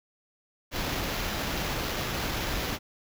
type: noise with sample-and-hold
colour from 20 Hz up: pink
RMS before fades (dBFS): -31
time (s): 0.71-2.79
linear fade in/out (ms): 50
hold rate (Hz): 8820
effects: none